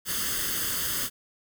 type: noise with comb filter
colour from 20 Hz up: white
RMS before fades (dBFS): -29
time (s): 0.05-1.1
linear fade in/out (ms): 50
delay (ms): 0.62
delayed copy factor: +0.75
effects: none